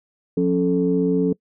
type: tone cluster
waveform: sine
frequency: 178.7 / 274.3 / 435.9 Hz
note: F3 / C#4 / A4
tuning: +40 / -18 / -16 cents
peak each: -20 dBFS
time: 0.37-1.33 s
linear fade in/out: 5 ms
effects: noise-tail reverb RT60 0.1 s tail -24 dB re dry + tanh soft clip ceiling -7 dBFS